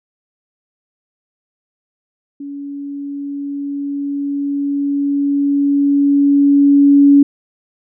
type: tone with level ramp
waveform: sine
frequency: 282.7 Hz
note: C#4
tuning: 34 cents sharp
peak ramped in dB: -25 to -4 dBFS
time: 2.4-7.23 s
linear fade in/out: 5 ms
effects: none